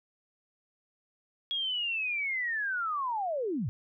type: linear sweep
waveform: sine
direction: down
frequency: 3322 to 92.3 Hz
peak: -29 dBFS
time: 1.51-3.69 s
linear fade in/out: 0 ms
effects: none